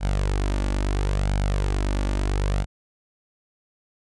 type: tone with flanger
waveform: sawtooth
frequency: 49 Hz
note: G1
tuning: in tune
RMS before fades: -23 dBFS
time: 0-2.66 s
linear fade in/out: 50 ms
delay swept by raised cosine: 1.3 to 3.5 ms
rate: 0.74 Hz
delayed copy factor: +0.5
effects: resampled to 22050 Hz